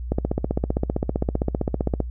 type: click train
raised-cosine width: 2 ms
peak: -8 dBFS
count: 30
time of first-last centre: 0.12-2.003 s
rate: 15.4 Hz
effects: noise-tail reverb RT60 0.1 s tail -25 dB re dry + added 60 Hz sine -28 dBFS peak until 2.1 s